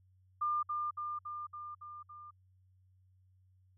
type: tone with echo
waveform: sine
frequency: 1200 Hz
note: D6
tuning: 37 cents sharp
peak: -30 dBFS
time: 0.41-0.63 s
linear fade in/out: 10 ms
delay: 280 ms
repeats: 6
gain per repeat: -3 dB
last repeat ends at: 2.31 s
effects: added 93 Hz sine -64 dBFS peak until 3.77 s